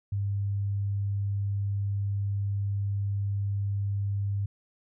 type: tone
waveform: sine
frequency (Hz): 100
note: G2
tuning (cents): +35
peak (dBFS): -26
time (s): 0.12-4.46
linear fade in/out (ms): 5
effects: none